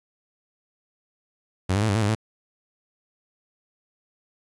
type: tone with pitch steps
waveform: sawtooth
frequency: 93.2 / 102 / 110.5 / 99 / 112.6 / 102.2 / 109.8 Hz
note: F#2 / G#2 / A2 / G2 / A2 / G#2 / A2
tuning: +13 / -31 / +8 / +18 / +40 / -27 / -3 cents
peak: -16 dBFS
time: 1.69-2.152 s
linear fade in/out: 10 ms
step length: 66 ms
effects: resampled to 24000 Hz + 9-bit